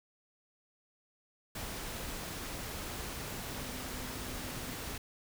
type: tone in noise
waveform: sine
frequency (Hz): 252.8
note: B3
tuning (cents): +41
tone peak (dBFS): -49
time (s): 3.46-4.72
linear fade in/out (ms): 5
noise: pink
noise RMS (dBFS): -41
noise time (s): 1.55-4.98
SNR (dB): -11
effects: none